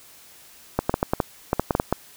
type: clicks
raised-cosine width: 1 ms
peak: -5 dBFS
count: 12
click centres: 0.79 / 0.895 / 0.941 / 1.029 / 1.135 / 1.202 / 1.531 / 1.596 / 1.708 / 1.751 / 1.799 / 1.926 s
effects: white hiss -49 dBFS RMS until 2.16 s